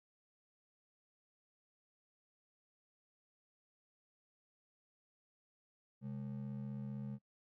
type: ring-modulated tone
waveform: triangle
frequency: 169.2 Hz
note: E3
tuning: 45 cents sharp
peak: -36 dBFS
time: 6.01-7.19 s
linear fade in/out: 50 ms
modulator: 37.8 Hz
effects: noise-tail reverb RT60 0.1 s tail -25 dB re dry